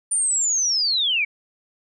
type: linear sweep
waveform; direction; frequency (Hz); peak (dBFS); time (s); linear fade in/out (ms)
sine; down; 9250 to 2206; -18; 0.11-1.25; 10
effects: none